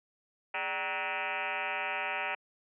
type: tone with frequency modulation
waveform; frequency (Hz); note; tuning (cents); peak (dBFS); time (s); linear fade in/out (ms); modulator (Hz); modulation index
sine; 1646; G#6; -16; -31; 0.54-2.35; 5; 176; 6
effects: high-pass 300 Hz 12 dB/octave